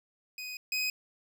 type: tone pair in turn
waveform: 25% pulse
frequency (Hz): 2500 / 2512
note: D#7 / D#7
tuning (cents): +8 / +16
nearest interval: unison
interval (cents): 8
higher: second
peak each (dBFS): -34 / -25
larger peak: second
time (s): 0.38-0.57 / 0.72-0.9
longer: first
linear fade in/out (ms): 2
effects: none